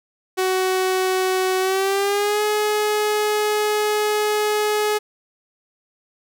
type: tone with pitch glide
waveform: sawtooth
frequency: 373.9 to 422.1 Hz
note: F#4 to G#4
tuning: +18 to +28 cents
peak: -14 dBFS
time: 0.37-4.99 s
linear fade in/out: 20 ms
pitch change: +210 cents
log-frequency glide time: 1.59-2.42 s
effects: none